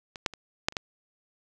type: clicks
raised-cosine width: 0.2 ms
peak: -22 / -8 / -25 / -6 / -29 / -12 dBFS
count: 6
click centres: 0.158 / 0.262 / 0.337 / 0.685 / 0.724 / 0.768 s
effects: none